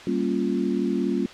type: chord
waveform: sine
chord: G half-diminished seventh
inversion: none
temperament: equal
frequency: 196 / 233.1 / 277.2 / 349.2 Hz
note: G3 / Bb3 / Db4 / F4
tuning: 0 / 0 / 0 / 0 cents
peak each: -27 dBFS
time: 0.07-1.26 s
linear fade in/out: 2 ms
effects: white hiss -42 dBFS RMS until 1.33 s + low-pass 4000 Hz 12 dB/octave